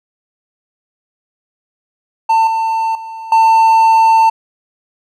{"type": "tone with level steps", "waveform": "triangle", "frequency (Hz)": 896, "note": "A5", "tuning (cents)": 31, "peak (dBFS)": [-6, -11, -23, -4], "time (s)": [2.29, 4.3], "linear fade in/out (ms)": 10, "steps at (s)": [2.47, 2.95, 3.32], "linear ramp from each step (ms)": 2, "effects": []}